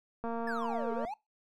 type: click train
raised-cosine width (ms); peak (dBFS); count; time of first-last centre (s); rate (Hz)
1; -24; 188; 0.24-1.05; 231
type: exponential two-way sweep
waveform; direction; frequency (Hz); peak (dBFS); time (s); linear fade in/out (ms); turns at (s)
triangle; down then up; 1778 to 415.3 to 892; -34; 0.47-1.14; 5; 0.92
effects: noise-tail reverb RT60 0.2 s tail -21 dB re dry